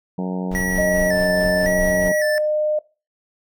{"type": "harmonic tone", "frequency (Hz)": 92, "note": "F#2", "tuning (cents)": -9, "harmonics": [2, 3, 4, 5, 6, 7, 8, 9, 10], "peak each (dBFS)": [-22, -31, -34, -32, -37, -37, -39, -39, -39], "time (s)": [0.18, 2.12], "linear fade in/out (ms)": 5}
{"type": "noise with tremolo", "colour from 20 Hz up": "brown", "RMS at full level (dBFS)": -27, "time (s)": [0.51, 2.09], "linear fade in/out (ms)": 5, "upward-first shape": "triangle", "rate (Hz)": 4.6, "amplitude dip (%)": 60}
{"type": "tone with vibrato", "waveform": "square", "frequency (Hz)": 1844, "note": "A#6", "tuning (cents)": -19, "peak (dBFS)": -23, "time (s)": [0.55, 2.38], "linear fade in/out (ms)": 0, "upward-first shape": "square", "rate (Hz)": 0.9, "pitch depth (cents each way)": 77}
{"type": "tone with pitch glide", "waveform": "sine", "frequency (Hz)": [618, 608.1], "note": ["D#5", "D#5"], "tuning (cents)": [-12, -40], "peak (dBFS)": -17, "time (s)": [0.78, 2.79], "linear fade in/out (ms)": 5, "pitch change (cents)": -28, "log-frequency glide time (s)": [1.95, 2.22]}
{"effects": ["noise-tail reverb RT60 0.3 s tail -20 dB re dry"]}